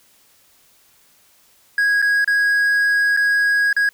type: tone with dropouts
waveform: triangle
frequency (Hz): 1651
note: G#6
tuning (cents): -11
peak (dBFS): -12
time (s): 1.78-3.89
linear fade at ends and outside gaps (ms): 2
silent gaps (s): 2.018-2.024 / 2.245-2.276 / 3.166-3.172 / 3.729-3.765
effects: white hiss -55 dBFS RMS until 3.93 s